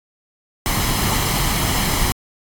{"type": "noise with comb filter", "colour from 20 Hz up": "pink", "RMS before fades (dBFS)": -19, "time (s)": [0.66, 2.12], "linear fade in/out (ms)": 0, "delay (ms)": 0.97, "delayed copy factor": 0.5, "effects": ["AAC 64 kbps"]}